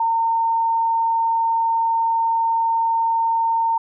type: tone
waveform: sine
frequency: 912 Hz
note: A#5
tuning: 38 cents flat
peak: -16 dBFS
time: 0-3.78 s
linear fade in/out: 5 ms
effects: none